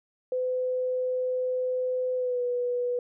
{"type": "tone with pitch glide", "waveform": "sine", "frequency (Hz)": [507, 490], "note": ["B4", "B4"], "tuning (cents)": [45, -14], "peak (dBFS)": -25, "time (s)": [0.32, 2.99], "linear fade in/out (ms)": 2, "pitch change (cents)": -59, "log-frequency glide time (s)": [2.16, 2.42], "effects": []}